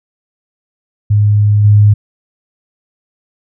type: tone with level steps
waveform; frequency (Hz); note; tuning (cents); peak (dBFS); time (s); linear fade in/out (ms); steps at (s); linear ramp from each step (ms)
sine; 104.1; G#2; +5; -6 / -3; 1.1-1.94; 10; 1.64; 10
effects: none